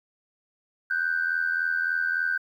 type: tone pair together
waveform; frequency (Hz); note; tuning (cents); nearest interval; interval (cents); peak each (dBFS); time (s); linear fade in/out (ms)
sine; 1484.5 / 1568; F#6 / G6; +5 / 0; minor second; 95; -26 / -25; 0.9-2.38; 10
effects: tanh soft clip ceiling -16 dBFS + 10-bit